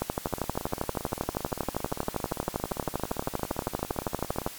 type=two click trains; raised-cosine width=1 ms; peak=-12 / -20 dBFS; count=57 / 75; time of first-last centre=0.02-4.464 / 0.27-4.475 s; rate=12.6 / 17.6 Hz; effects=white hiss -43 dBFS RMS until 4.58 s + MP3 96 kbps